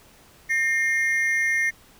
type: ring-modulated tone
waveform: triangle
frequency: 1975.5 Hz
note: B6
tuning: in tune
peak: -15 dBFS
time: 0.49-1.71 s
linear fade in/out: 20 ms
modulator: 149 Hz
effects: pink hiss -53 dBFS RMS until 1.99 s